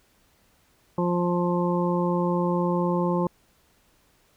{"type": "harmonic tone", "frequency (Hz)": 175.8, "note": "F3", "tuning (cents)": 12, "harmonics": [1, 2, 3, 5, 6], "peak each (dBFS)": [-24, -27, -29, -31, -32], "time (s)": [0.98, 3.27], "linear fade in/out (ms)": 2, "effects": ["pink hiss -63 dBFS RMS until 4.36 s"]}